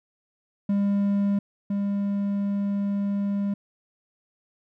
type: tone pair in turn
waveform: triangle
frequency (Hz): 200.8 / 200.8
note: G3 / G3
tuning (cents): +42 / +42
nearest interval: unison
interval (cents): 0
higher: neither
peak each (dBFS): -18 / -21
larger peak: first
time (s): 0.69-1.39 / 1.7-3.54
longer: second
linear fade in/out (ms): 5
effects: none